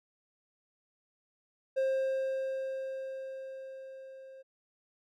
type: tone with level ramp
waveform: triangle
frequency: 531 Hz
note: C5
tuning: 25 cents sharp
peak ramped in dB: -24 to -46 dBFS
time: 1.76-4.43 s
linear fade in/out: 20 ms
effects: none